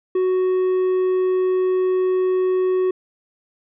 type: tone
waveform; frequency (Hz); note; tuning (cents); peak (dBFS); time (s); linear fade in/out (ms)
triangle; 370.5; F#4; +2; -14; 0.15-2.91; 5
effects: resampled to 8000 Hz